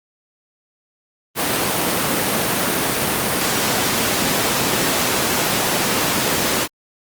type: high-pass noise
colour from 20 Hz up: pink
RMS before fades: -19 dBFS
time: 1.35-6.68 s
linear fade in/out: 50 ms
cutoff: 170 Hz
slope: 12 dB/octave
effects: Opus 32 kbps